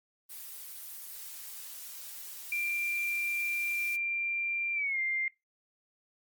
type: noise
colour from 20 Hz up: blue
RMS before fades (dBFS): -44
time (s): 0.29-3.97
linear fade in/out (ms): 20
type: tone with pitch glide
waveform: sine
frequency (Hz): 2373 to 2102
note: D7 to C7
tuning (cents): +17 to +7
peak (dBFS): -29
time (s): 2.52-5.28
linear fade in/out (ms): 2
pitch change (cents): -210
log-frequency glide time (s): 4.74-4.99
effects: noise-tail reverb RT60 0.2 s tail -22 dB re dry + Opus 24 kbps